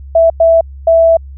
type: tone bursts at uneven times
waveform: sine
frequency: 659.3 Hz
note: E5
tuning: in tune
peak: -4 dBFS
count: 3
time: 0.15-0.3 / 0.4-0.61 / 0.87-1.17 s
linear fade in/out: 5 ms
effects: added 68 Hz sine -27 dBFS peak until 1.37 s